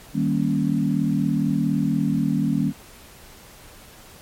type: chord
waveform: sine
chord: Eb dominant seventh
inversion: none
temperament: equal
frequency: 155.56 / 196 / 233.1 / 277.2 Hz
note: Eb3 / G3 / Bb3 / Db4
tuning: 0 / 0 / 0 / 0 cents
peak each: -24 dBFS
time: 0.13-2.73 s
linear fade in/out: 50 ms
effects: pink hiss -46 dBFS RMS until 4.21 s + MP3 64 kbps